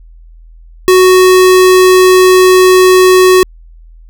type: tone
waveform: square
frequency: 370 Hz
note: F#4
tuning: in tune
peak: -3 dBFS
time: 0.88-3.43 s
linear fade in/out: 0 ms
effects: added 41 Hz sine -33 dBFS peak until 4.09 s